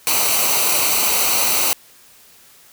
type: noise with comb filter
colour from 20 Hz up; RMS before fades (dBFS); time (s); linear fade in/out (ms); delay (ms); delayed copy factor
white; -17; 0.07-1.73; 0; 0.58; -0.65
effects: white hiss -48 dBFS RMS until 2.72 s